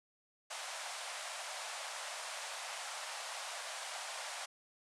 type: band-pass noise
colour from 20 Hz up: pink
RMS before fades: -44 dBFS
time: 0.5-4.46 s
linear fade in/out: 10 ms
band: 590 to 10000 Hz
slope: 48 dB/octave
effects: none